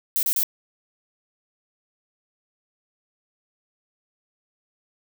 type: noise bursts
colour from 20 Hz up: violet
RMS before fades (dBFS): -22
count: 3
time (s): 0.16-0.431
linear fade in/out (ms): 0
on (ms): 69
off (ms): 32
effects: none